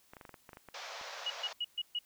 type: clicks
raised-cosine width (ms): 0.5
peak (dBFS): -34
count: 11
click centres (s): 0.135 / 0.168 / 0.212 / 0.252 / 0.293 / 0.342 / 0.492 / 0.532 / 0.571 / 0.687 / 1.013
type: band-pass noise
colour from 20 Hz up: pink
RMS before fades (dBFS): -45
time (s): 0.74-1.53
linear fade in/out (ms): 5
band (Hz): 520 to 6300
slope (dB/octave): 48
type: tone bursts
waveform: sine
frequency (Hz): 2900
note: F#7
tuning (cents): -35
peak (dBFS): -32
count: 5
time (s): 1.26-1.99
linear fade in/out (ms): 5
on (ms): 42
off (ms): 130
effects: white hiss -67 dBFS RMS until 2.05 s